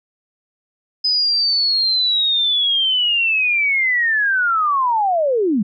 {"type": "linear sweep", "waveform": "sine", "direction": "down", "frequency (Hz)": [5040, 185.6], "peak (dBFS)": -14, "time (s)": [1.04, 5.63], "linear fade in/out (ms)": 10, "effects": []}